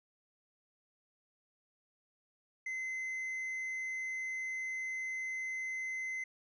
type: tone with tanh clipping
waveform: triangle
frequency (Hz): 2055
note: C7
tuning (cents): -32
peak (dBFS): -37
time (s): 2.66-6.24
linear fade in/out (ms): 5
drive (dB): 8
effects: none